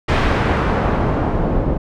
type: noise with low-pass filter sweep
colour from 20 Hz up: pink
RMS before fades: -17 dBFS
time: 0.08-1.78 s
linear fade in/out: 10 ms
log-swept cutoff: 2500 to 540 Hz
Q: 0.84
effects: none